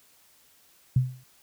sine tone with exponential decay, 127.8 Hz, C3, 40 cents flat, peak -15 dBFS, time 0.96-1.24 s, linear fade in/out 5 ms, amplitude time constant 59 ms, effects white hiss -60 dBFS RMS until 1.42 s

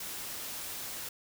white noise, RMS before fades -40 dBFS, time 0-1.09 s, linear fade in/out 5 ms, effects none

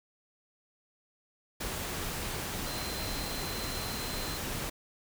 sine tone in noise, 4101 Hz, C8, 36 cents flat, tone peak -42 dBFS, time 2.66-4.38 s, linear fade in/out 10 ms, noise pink, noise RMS -36 dBFS, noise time 1.6-4.7 s, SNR -9 dB, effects none

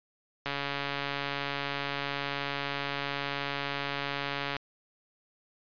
click train, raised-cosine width 0.3 ms, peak -16 dBFS, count 580, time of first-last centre 0.46-4.566 s, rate 141 Hz, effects resampled to 11025 Hz

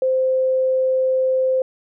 sine tone, 520 Hz, C5, 11 cents flat, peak -15 dBFS, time 0.02-1.62 s, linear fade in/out 2 ms, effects none

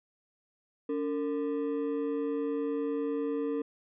triangle ring-modulated tone, 370 Hz, F#4, in tune, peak -24 dBFS, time 0.89-3.62 s, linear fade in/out 5 ms, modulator 85 Hz, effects resampled to 8000 Hz

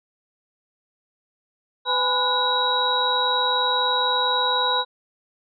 sine tone cluster, 502 / 834 / 1001 / 1459 / 3863 Hz, B4 / G#5 / B5 / F#6 / B7, +28 / +7 / +23 / -25 / -39 cents, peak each -28 / -29 / -23 / -29 / -22 dBFS, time 1.85-4.85 s, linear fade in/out 50 ms, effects none

